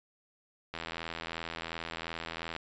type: click train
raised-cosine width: 0.3 ms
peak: -21 dBFS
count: 152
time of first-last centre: 0.74-2.564 s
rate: 82.8 Hz
effects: resampled to 16000 Hz